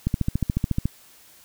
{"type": "click train", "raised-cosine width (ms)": 5, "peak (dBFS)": -9, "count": 12, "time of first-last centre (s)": [0.07, 0.856], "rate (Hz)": 14, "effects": ["white hiss -52 dBFS RMS until 1.44 s"]}